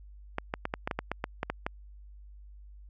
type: clicks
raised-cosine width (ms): 0.5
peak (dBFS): -15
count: 12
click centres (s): 0.384 / 0.539 / 0.654 / 0.739 / 0.875 / 0.912 / 0.99 / 1.116 / 1.241 / 1.431 / 1.5 / 1.665
effects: added 50 Hz sine -47 dBFS peak until 2.89 s